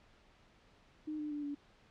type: tone with pitch steps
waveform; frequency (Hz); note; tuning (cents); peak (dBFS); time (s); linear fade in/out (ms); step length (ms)
sine; 306.5 / 300 / 293.7 / 287.5; D#4 / D4 / D4 / D4; -26 / +37 / 0 / -37; -37; 1.07-1.55; 10; 120
effects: pink hiss -65 dBFS RMS until 1.9 s + low-pass 4000 Hz 12 dB/octave